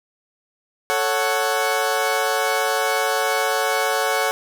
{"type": "chord", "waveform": "20% pulse", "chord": "F# minor", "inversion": "first", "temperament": "equal", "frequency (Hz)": [440, 554.4, 740], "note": ["A4", "C#5", "F#5"], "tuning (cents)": [0, 0, 0], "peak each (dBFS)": [-19, -18, -18], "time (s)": [0.9, 4.31], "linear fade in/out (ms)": 0, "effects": []}